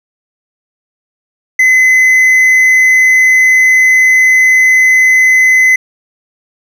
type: tone with hard clipping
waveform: triangle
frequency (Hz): 2034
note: C7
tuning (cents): -50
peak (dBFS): -5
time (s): 1.59-5.76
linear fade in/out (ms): 5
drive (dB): 6
effects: none